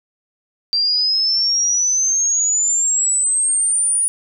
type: exponential sweep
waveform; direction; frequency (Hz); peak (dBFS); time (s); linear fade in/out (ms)
sine; up; 4685 to 9700; -14; 0.73-4.08; 0
effects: none